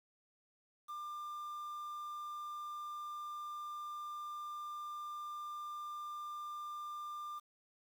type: tone with quantisation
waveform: triangle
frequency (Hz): 1195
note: D6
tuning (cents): +30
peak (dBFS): -40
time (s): 0.88-7.4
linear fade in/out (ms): 20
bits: 10
effects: none